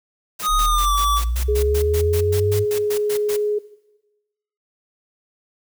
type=noise bursts; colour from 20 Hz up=white; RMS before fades=-30 dBFS; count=16; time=0.39-3.368 s; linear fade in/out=10 ms; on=83 ms; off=110 ms
type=tone with pitch glide; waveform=square; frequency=1244.5 to 1154.5 Hz; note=D#6 to D6; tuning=0 to -30 cents; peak=-18 dBFS; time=0.42-1.22 s; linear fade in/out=50 ms; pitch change=-130 cents; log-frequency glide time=0.61-0.95 s
type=linear sweep; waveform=sine; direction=up; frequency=32.7 to 102.3 Hz; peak=-19 dBFS; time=0.48-2.66 s; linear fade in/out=50 ms
type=tone; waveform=sine; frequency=418.4 Hz; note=G#4; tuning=13 cents sharp; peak=-17 dBFS; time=1.48-3.59 s; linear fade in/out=10 ms
effects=noise-tail reverb RT60 1.0 s tail -18 dB re dry